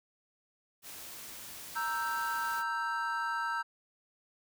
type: noise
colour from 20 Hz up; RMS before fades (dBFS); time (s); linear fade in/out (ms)
white; -46; 0.82-2.64; 50
type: chord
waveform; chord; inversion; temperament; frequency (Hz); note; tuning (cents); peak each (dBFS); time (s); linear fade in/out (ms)
triangle; E diminished; second; equal; 932.3 / 1318.5 / 1568; Bb5 / E6 / G6; 0 / 0 / 0; -34; 1.75-3.63; 20
effects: none